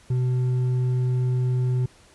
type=tone with hard clipping; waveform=sine; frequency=126 Hz; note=B2; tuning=35 cents sharp; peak=-21 dBFS; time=0.1-1.86 s; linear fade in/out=5 ms; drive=4 dB; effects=pink hiss -54 dBFS RMS until 2.14 s + resampled to 24000 Hz